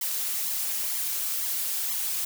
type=noise with flanger; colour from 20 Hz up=blue; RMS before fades=-29 dBFS; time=0.01-2.25 s; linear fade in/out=5 ms; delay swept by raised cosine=0.94 to 5.74 ms; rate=2.1 Hz; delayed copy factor=+0.9; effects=none